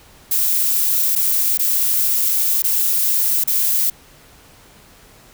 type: noise with dropouts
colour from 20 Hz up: violet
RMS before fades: -17 dBFS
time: 0.31-3.9 s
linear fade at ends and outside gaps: 5 ms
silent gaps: 1.154-1.16 / 1.575-1.592 / 2.622-2.64 / 3.439-3.475 s
effects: pink hiss -47 dBFS RMS until 5.33 s